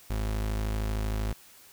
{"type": "tone", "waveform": "35% pulse", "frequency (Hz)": 53, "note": "G#1", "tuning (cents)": 36, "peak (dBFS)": -26, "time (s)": [0.1, 1.33], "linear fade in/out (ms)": 5, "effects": ["white hiss -54 dBFS RMS until 1.72 s"]}